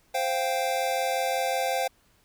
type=chord; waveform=square; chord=C suspended fourth; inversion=none; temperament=equal; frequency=523.3 / 698.5 / 784 Hz; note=C5 / F5 / G5; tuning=0 / 0 / 0 cents; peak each=-30 dBFS; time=0.14-1.88 s; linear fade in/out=10 ms; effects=pink hiss -64 dBFS RMS until 2.24 s